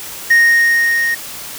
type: tone with level ramp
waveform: triangle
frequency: 1860 Hz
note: A#6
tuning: 4 cents flat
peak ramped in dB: -4 to -12 dBFS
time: 0.3-1.15 s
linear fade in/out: 10 ms
effects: white hiss -29 dBFS RMS until 1.58 s